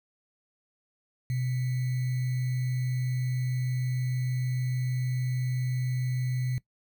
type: tone with sample-and-hold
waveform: sine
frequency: 126.8 Hz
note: B2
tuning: 46 cents sharp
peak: -26 dBFS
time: 1.3-6.58 s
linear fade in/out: 0 ms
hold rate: 2100 Hz
effects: noise-tail reverb RT60 0.1 s tail -19 dB re dry